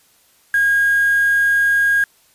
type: tone with quantisation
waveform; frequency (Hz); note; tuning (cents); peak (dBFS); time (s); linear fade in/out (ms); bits
sine; 1630; G#6; -33; -12; 0.54-2.04; 2; 5
effects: white hiss -55 dBFS RMS until 2.34 s + resampled to 32000 Hz